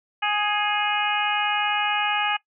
harmonic tone with a mistuned harmonic, 415.3 Hz, G#4, in tune, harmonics 2 / 3 / 4 / 5 / 6 / 7, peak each -25 / -29 / -28 / -32 / -28 / -30 dBFS, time 0.22-2.37 s, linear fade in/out 10 ms, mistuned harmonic 5, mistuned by +42 cents, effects noise-tail reverb RT60 0.1 s tail -19 dB re dry

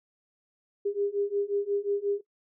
sine beating tone pair, 401.3 / 406.9 Hz, G4 / G#4, +41 / -35 cents, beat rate 5.6 Hz, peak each -30 / -29 dBFS, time 0.85-2.21 s, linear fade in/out 10 ms, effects noise-tail reverb RT60 0.1 s tail -18 dB re dry

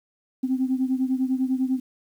sine beating tone pair, 257.1 / 267.1 Hz, C4 / C4, -30 / +36 cents, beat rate 10 Hz, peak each -22 / -25 dBFS, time 0.43-1.8 s, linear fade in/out 10 ms, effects tanh soft clip ceiling -14 dBFS + 9-bit

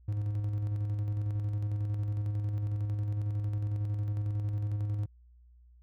triangle tone with tremolo, 103.7 Hz, G#2, 2 cents flat, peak -26 dBFS, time 0.08-5.06 s, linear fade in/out 5 ms, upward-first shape square, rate 11 Hz, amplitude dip 30%, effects added 60 Hz sine -55 dBFS peak until 5.82 s

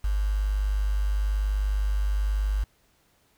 sine tone with quantisation, 50.5 Hz, G#1, 48 cents flat, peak -22 dBFS, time 0.04-2.64 s, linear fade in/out 5 ms, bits 7, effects pink hiss -65 dBFS RMS until 3.37 s

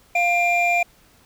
triangle tone pair together, 698.5 / 2389 Hz, F5 / D7, 0 / +29 cents, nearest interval octave + major sixth, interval 2129 cents, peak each -17 dBFS, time 0.15-0.83 s, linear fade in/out 5 ms, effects tanh soft clip ceiling -7 dBFS + pink hiss -55 dBFS RMS until 1.25 s

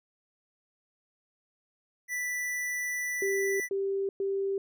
square tone, 1975.5 Hz, B6, in tune, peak -31 dBFS, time 2.08-3.69 s, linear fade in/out 50 ms
sine tone bursts, 392 Hz, G4, in tune, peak -27 dBFS, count 3, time 3.22-4.58 s, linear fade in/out 2 ms, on 380 ms, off 110 ms
effects none

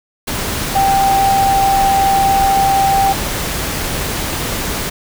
sine tone in noise, 784 Hz, G5, in tune, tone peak -10 dBFS, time 0.75-3.13 s, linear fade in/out 10 ms, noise pink, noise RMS -20 dBFS, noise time 0.27-4.9 s, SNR +7 dB, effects none

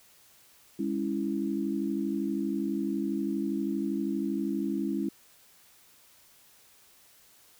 sine chord, C# minor, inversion second, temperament equal with one note detuned, 204.3 / 277.2 / 329.6 Hz, G#3 / C#4 / E4, -28 / 0 / 0 cents, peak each -32 dBFS, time 0.79-5.09 s, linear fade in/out 5 ms, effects white hiss -59 dBFS RMS until 7.59 s

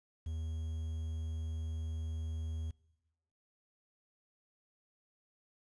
triangle tone with quantisation, 80 Hz, D#2, 49 cents sharp, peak -34 dBFS, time 0.26-2.71 s, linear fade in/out 5 ms, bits 10, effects noise-tail reverb RT60 1.0 s tail -23 dB re dry + resampled to 22050 Hz

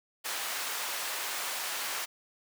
pink high-pass noise, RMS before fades -35 dBFS, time 0.24-2.06 s, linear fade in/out 20 ms, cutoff 910 Hz, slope 12 dB/octave, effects none

